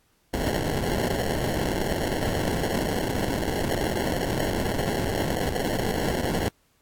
blue noise with sample-and-hold, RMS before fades -26 dBFS, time 0.33-6.49 s, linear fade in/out 10 ms, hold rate 1225 Hz, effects pink hiss -66 dBFS RMS until 6.81 s + AAC 64 kbps

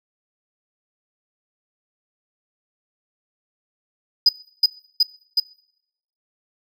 triangle tone with echo, 4978 Hz, D#8, in tune, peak -6 dBFS, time 4.26-4.29 s, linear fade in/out 5 ms, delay 370 ms, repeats 3, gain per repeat -2 dB, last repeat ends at 5.4 s, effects noise-tail reverb RT60 0.8 s tail -25 dB re dry + tanh soft clip ceiling -6 dBFS

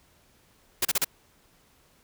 white noise bursts, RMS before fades -24 dBFS, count 4, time 0.82-1.046 s, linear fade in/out 5 ms, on 31 ms, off 34 ms, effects pink hiss -62 dBFS RMS until 2.03 s

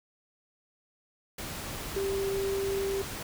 sine tone in noise, 392 Hz, G4, in tune, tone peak -28 dBFS, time 1.96-3.02 s, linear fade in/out 5 ms, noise pink, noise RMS -38 dBFS, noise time 1.38-3.23 s, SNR +7 dB, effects none

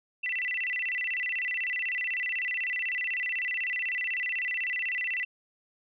sine tone with vibrato, 2313 Hz, D7, 27 cents flat, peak -28 dBFS, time 0.23-5.25 s, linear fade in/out 10 ms, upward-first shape square, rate 16 Hz, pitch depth 260 cents each way, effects none

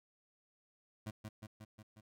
25% pulse tone with echo, 107.5 Hz, A2, 40 cents flat, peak -37 dBFS, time 1.06-1.11 s, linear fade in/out 10 ms, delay 180 ms, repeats 5, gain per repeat -3 dB, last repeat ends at 2.01 s, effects none

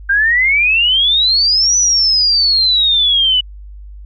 sine exponential two-way sweep, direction up then down, 1568 to 6000 to 2947 Hz, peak -9 dBFS, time 0.09-3.41 s, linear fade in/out 10 ms, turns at 1.77 s, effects added 50 Hz sine -30 dBFS peak until 4.05 s

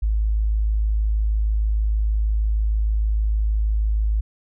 sine tone, 53.2 Hz, G#1, 42 cents sharp, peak -17 dBFS, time 0.02-4.21 s, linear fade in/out 10 ms, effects none

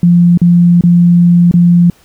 sine tone with dropouts, 173.7 Hz, F3, 9 cents flat, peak -3 dBFS, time 0.03-1.9 s, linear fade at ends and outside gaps 2 ms, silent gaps 0.375-0.416 / 0.81-0.837 / 1.513-1.539 s, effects pink hiss -47 dBFS RMS until 2.04 s

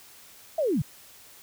sine linear sweep, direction down, 674 to 110 Hz, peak -22 dBFS, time 0.58-0.82 s, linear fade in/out 5 ms, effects white hiss -51 dBFS RMS until 1.42 s

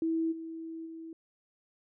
sine tone with level steps, 325.9 Hz, E4, 20 cents flat, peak -27 / -38 / -41 dBFS, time 0.02-1.13 s, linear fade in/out 2 ms, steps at 0.31 / 0.85 s, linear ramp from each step 20 ms, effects none

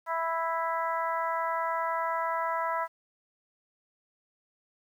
harmonic tone, 329.6 Hz, E4, in tune, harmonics 2 / 3 / 4 / 5 / 6, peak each -34 / -30 / -34 / -40 / -40 dBFS, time 0.06-2.88 s, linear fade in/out 50 ms, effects 10-bit

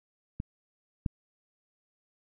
clicks, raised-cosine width 5 ms, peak -21 / -16 dBFS, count 2, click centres 0.401 / 1.062 s, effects none

